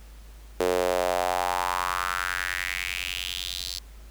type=tone with high-pass filter sweep; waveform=sawtooth; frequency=90 Hz; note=F#2; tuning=47 cents flat; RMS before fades=-28 dBFS; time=0.6-3.79 s; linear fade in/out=0 ms; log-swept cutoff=430 to 4500 Hz; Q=3.7; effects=added 52 Hz sine -43 dBFS peak until 4.1 s + pink hiss -55 dBFS RMS until 4.1 s